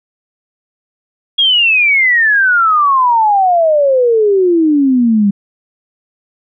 sine exponential sweep, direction down, 3322 to 196 Hz, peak -7 dBFS, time 1.38-5.31 s, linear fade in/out 10 ms, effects none

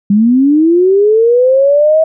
sine linear sweep, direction up, 196 to 645 Hz, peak -5 dBFS, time 0.1-2.04 s, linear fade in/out 5 ms, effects none

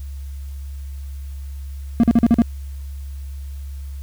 triangle tone bursts, 233 Hz, A#3, 1 cent flat, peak -7 dBFS, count 6, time 2-2.419 s, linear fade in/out 0 ms, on 34 ms, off 43 ms, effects added 69 Hz sine -28 dBFS peak until 4.02 s + white hiss -52 dBFS RMS until 4.02 s

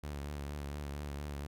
sawtooth tone with vibrato, 72.2 Hz, D2, 29 cents flat, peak -35 dBFS, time 0.03-1.47 s, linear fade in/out 10 ms, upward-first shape triangle, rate 4.3 Hz, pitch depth 55 cents each way, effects none

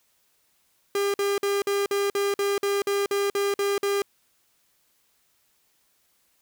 45% pulse tone bursts, 401.5 Hz, G4, 41 cents sharp, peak -22 dBFS, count 13, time 0.95-4.02 s, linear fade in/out 2 ms, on 190 ms, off 50 ms, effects white hiss -67 dBFS RMS until 6.41 s

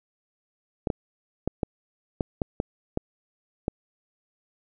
clicks, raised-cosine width 2 ms, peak -11 dBFS, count 9, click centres 0.872 / 0.902 / 1.476 / 1.632 / 2.208 / 2.418 / 2.601 / 2.974 / 3.681 s, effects none

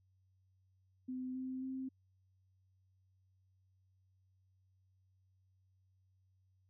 sine tone with pitch steps, 255.9 / 259.2 / 262.5 Hz, C4 / C4 / C4, -38 / -16 / +6 cents, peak -39 dBFS, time 1.08-1.89 s, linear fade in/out 10 ms, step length 270 ms, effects added 94 Hz sine -70 dBFS peak until 6.69 s

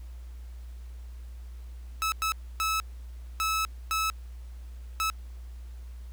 sawtooth tone bursts at uneven times, 1300 Hz, E6, 24 cents flat, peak -22 dBFS, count 6, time 2.02-2.12 / 2.22-2.32 / 2.6-2.8 / 3.4-3.65 / 3.91-4.1 / 5-5.1 s, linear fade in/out 0 ms, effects added 60 Hz sine -39 dBFS peak until 6.12 s + pink hiss -61 dBFS RMS until 6.12 s

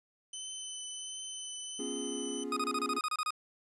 10% pulse tone with vibrato, 3032 Hz, F#7, 42 cents sharp, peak -31 dBFS, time 0.33-2.44 s, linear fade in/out 5 ms, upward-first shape triangle, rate 1.4 Hz, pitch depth 15 cents each way
triangle chord, C# dominant seventh, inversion third, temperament equal with one note detuned, 244.1 / 277.2 / 349.2 / 415.3 Hz, B3 / C#4 / E#4 / G#4, -20 / 0 / 0 / 0 cents, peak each -40 / -38 / -42 / -39 dBFS, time 1.79-2.99 s, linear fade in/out 5 ms
40% pulse tone bursts, 1244.5 Hz, D#6, in tune, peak -30 dBFS, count 11, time 2.52-3.306 s, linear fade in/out 2 ms, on 46 ms, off 28 ms
effects resampled to 24000 Hz + 11-bit

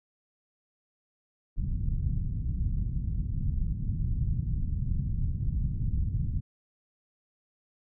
pink low-pass noise, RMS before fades -29 dBFS, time 1.56-6.41 s, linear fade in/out 20 ms, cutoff 160 Hz, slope 24 dB/octave, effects none

